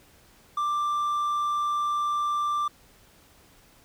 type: tone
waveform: triangle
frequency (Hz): 1180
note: D6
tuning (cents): +8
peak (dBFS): -22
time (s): 0.57-2.68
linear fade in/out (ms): 5
effects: pink hiss -57 dBFS RMS until 3.84 s